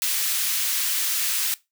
white high-pass noise, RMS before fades -24 dBFS, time 0.02-1.54 s, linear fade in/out 0 ms, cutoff 1800 Hz, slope 12 dB/octave, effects noise-tail reverb RT60 0.2 s tail -19 dB re dry

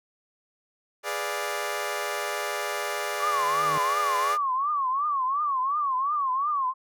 15% pulse chord, G# diminished seventh, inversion none, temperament equal, 415.3 / 493.9 / 587.3 / 698.5 Hz, G#4 / B4 / D5 / F5, 0 / 0 / 0 / 0 cents, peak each -27 / -30 / -25 / -30 dBFS, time 1.03-4.38 s, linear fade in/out 50 ms
sawtooth tone with exponential growth, 153.6 Hz, D#3, 22 cents flat, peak -29 dBFS, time 3.18-3.78 s, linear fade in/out 0 ms, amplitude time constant 130 ms
sine tone with vibrato, 1110 Hz, C#6, 2 cents sharp, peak -23 dBFS, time 3.19-6.74 s, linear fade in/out 50 ms, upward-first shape triangle, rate 2.8 Hz, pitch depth 180 cents each way
effects none

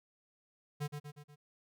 square tone with echo, 146.83 Hz, D3, in tune, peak -35 dBFS, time 0.8-0.88 s, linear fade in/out 20 ms, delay 120 ms, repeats 4, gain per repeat -5 dB, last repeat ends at 1.36 s, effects none

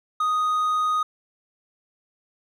triangle tone, 1244.5 Hz, D#6, in tune, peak -18 dBFS, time 0.2-1.03 s, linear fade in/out 5 ms, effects none

